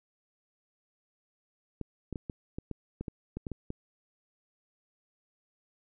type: clicks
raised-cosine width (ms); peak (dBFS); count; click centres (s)
3; -23; 12; 1.813 / 2.127 / 2.158 / 2.298 / 2.585 / 2.713 / 3.01 / 3.082 / 3.37 / 3.468 / 3.517 / 3.704
effects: none